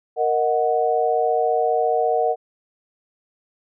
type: chord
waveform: sine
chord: D# minor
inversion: second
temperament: equal with one note detuned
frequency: 466.2 / 622.3 / 737 Hz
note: A#4 / D#5 / F#5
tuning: 0 / 0 / -7 cents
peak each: -21 / -23 / -20 dBFS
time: 0.16-2.36 s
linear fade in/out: 50 ms
effects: none